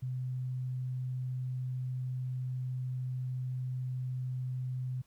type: tone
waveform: sine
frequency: 127.6 Hz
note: C3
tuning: 43 cents flat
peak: -33 dBFS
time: 0.02-5.02 s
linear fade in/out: 10 ms
effects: pink hiss -70 dBFS RMS until 5.06 s